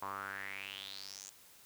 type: tone with band-pass filter sweep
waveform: sawtooth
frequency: 98 Hz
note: G2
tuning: in tune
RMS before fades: -45 dBFS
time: 0.02-1.3 s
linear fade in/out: 5 ms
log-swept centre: 1000 to 7100 Hz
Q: 6
effects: white hiss -60 dBFS RMS until 1.65 s